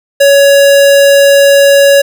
square tone, 560 Hz, C#5, 18 cents sharp, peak -3 dBFS, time 0.2-2.02 s, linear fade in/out 10 ms, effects none

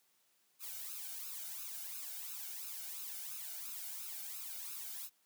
blue noise with flanger, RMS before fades -45 dBFS, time 0.59-5.1 s, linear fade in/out 50 ms, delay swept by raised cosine 0.76 to 1.38 ms, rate 2.9 Hz, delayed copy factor +0.75, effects white hiss -74 dBFS RMS until 5.25 s + high-pass 150 Hz 12 dB/octave

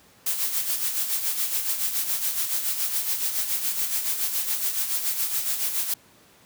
blue noise with tremolo, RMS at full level -24 dBFS, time 0.26-5.94 s, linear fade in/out 5 ms, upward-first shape sine, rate 7.1 Hz, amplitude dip 55%, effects pink hiss -55 dBFS RMS until 6.45 s + high-pass 100 Hz 12 dB/octave

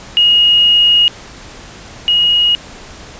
sine tone pair in turn, 2874 / 2884 Hz, F7 / F#7, +49 / -45 cents, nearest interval unison, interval 6 cents, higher second, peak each -6 / -8 dBFS, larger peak first, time 0.17-1.08 / 2.08-2.55 s, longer first, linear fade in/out 0 ms, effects pink hiss -34 dBFS RMS until 3.19 s + resampled to 16000 Hz

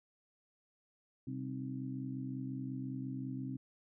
harmonic tone with a mistuned harmonic, 65.6 Hz, C2, 5 cents sharp, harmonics 2 / 3 / 4 / 5, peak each -42 / -48 / -41 / -49 dBFS, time 1.27-3.57 s, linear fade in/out 5 ms, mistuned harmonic 5, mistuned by -90 cents, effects none

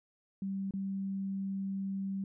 sine tone with dropouts, 194.5 Hz, G3, 13 cents flat, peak -33 dBFS, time 0.42-2.24 s, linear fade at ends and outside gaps 2 ms, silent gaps 0.709-0.737 s, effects none

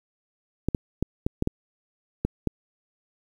clicks, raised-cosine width 3 ms, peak -10 dBFS, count 8, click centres 0.686 / 0.748 / 1.026 / 1.265 / 1.424 / 1.474 / 2.25 / 2.473 s, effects 8-bit

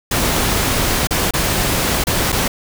pink noise with dropouts, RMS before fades -17 dBFS, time 0.11-2.48 s, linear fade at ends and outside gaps 5 ms, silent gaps 1.072-1.107 / 1.309-1.336 / 2.04-2.069 / 2.321-2.325 s, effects none

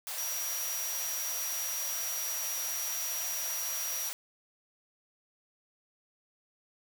white high-pass noise, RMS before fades -38 dBFS, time 0.07-4.13 s, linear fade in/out 0 ms, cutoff 490 Hz, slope 96 dB/octave
sawtooth tone, 5770 Hz, F#8, 44 cents flat, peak -32 dBFS, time 0.18-4.09 s, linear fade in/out 2 ms
effects none

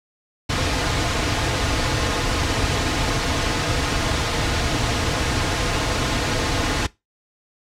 pink noise with comb filter, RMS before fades -21 dBFS, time 0.49-6.87 s, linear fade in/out 10 ms, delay 5.2 ms, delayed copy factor -0.5, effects noise-tail reverb RT60 0.2 s tail -20 dB re dry + low-pass 6000 Hz 12 dB/octave

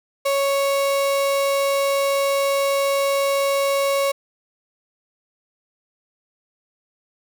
35% pulse tone, 554.4 Hz, C#5, in tune, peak -16 dBFS, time 0.25-4.12 s, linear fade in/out 10 ms, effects none

